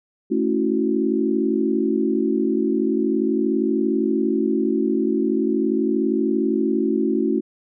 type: chord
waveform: sine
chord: F# minor seventh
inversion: first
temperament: equal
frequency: 220 / 277.2 / 329.6 / 370 Hz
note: A3 / C#4 / E4 / F#4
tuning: 0 / 0 / 0 / 0 cents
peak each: -23 dBFS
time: 0.3-7.41 s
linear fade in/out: 20 ms
effects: none